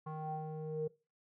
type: tone with low-pass filter sweep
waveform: square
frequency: 155.6 Hz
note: D#3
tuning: in tune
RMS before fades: -40 dBFS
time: 0.06-0.88 s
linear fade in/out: 10 ms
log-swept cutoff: 1000 to 450 Hz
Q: 8.5
effects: noise-tail reverb RT60 0.3 s tail -21 dB re dry